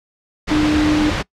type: tone in noise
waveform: sine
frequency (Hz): 302.9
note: D#4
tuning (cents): -46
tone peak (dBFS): -13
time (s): 0.5-1.11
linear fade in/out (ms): 20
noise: pink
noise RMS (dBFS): -20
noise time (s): 0.47-1.23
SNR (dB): +4
effects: noise-tail reverb RT60 0.1 s tail -22 dB re dry + low-pass 4000 Hz 12 dB/octave